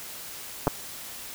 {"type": "clicks", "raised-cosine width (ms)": 1, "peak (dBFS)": -8, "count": 2, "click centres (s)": [0.671, 0.678], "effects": ["white hiss -40 dBFS RMS until 1.34 s"]}